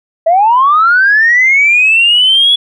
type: linear sweep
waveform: sine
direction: up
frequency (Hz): 634 to 3402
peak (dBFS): -4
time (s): 0.26-2.56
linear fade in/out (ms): 10
effects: tanh soft clip ceiling 0 dBFS